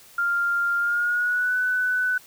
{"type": "tone with pitch glide", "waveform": "sine", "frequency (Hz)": [1396.9, 1497.2], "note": ["F6", "F#6"], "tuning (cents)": [0, 20], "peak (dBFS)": -20, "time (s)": [0.18, 2.18], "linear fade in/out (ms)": 5, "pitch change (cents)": 120, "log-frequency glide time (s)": [0.78, 1.56], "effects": ["white hiss -50 dBFS RMS until 2.26 s"]}